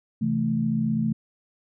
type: chord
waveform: sine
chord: A minor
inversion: first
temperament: just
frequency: 132 / 165 / 220 Hz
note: C3 / E3 / A3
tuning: +16 / +2 / 0 cents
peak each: -29 / -28 / -23 dBFS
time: 0.21-1.13 s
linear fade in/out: 10 ms
effects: none